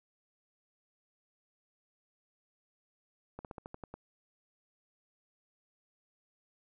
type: slowing click train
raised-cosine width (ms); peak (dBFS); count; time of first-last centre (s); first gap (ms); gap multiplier
1; -29; 8; 3.39-3.94; 58; 1.1
effects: none